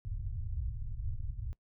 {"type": "low-pass noise", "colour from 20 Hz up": "pink", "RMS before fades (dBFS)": -37, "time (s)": [0.05, 1.53], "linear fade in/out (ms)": 0, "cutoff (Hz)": 120, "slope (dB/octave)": 48, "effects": ["noise-tail reverb RT60 0.1 s tail -23 dB re dry"]}